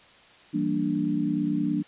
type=chord; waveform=sine; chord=E half-diminished seventh; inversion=none; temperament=equal with one note detuned; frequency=166.44 / 196 / 233.1 / 293.7 Hz; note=E3 / G3 / Bb3 / D4; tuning=+17 / 0 / 0 / 0 cents; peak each=-31 / -30 / -30 / -26 dBFS; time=0.53-1.83 s; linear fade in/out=20 ms; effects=white hiss -53 dBFS RMS until 1.87 s + resampled to 8000 Hz